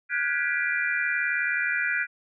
sine tone cluster, 1434 / 1513 / 1665 / 1967 / 2380 Hz, F6 / F#6 / G#6 / B6 / D7, +45 / +38 / +4 / -7 / +22 cents, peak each -30 dBFS, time 0.09-2.07 s, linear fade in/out 50 ms, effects none

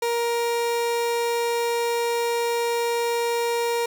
30% pulse tone, 470.2 Hz, A#4, 15 cents sharp, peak -19 dBFS, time 0.02-3.86 s, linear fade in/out 5 ms, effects none

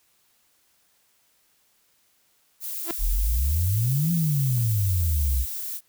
violet noise, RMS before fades -32 dBFS, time 2.6-5.81 s, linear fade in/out 50 ms
sawtooth tone with exponential growth, 339.6 Hz, F4, 48 cents flat, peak -20 dBFS, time 2.82-2.91 s, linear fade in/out 1 ms, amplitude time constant 18 ms
sine exponential two-way sweep, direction up then down, 35.51 to 174.61 to 60 Hz, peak -20 dBFS, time 2.98-5.46 s, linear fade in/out 50 ms, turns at 4.12 s
effects white hiss -65 dBFS RMS until 5.88 s

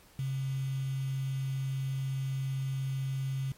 sine tone with quantisation, 134 Hz, C3, 42 cents sharp, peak -30 dBFS, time 0.19-3.52 s, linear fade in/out 2 ms, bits 8, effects pink hiss -59 dBFS RMS until 3.57 s + MP3 64 kbps

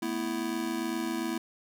square chord, A suspended second, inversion none, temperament just, 220 / 247.5 / 330 Hz, A3 / B3 / E4, 0 / +4 / +2 cents, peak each -38 / -36 / -33 dBFS, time 0.02-1.38 s, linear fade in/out 5 ms, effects none

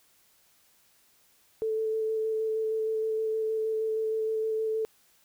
sine tone with vibrato, 439.8 Hz, A4, 1 cent flat, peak -26 dBFS, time 1.62-4.85 s, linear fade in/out 0 ms, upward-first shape square, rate 6.4 Hz, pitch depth 9 cents each way, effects white hiss -64 dBFS RMS until 5.24 s

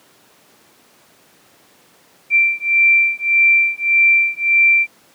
sine beating tone pair, 2352 / 2353.7 Hz, D7 / D7, +2 / +3 cents, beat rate 1.7 Hz, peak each -14 dBFS, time 2.3-4.87 s, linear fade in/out 50 ms, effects pink hiss -51 dBFS RMS until 5.14 s + high-pass 200 Hz 12 dB/octave

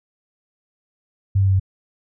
sine tone with pitch steps, 98 / 96.99 / 95.98 / 94.99 Hz, G2 / G2 / G2 / F#2, 0 / -18 / -36 / +46 cents, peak -13 dBFS, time 1.35-1.598 s, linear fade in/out 10 ms, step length 62 ms, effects none

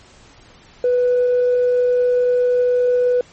triangle tone with tanh clipping, 493.9 Hz, B4, in tune, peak -13 dBFS, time 0.84-3.21 s, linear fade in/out 2 ms, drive 5 dB, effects pink hiss -47 dBFS RMS until 3.32 s + MP3 32 kbps

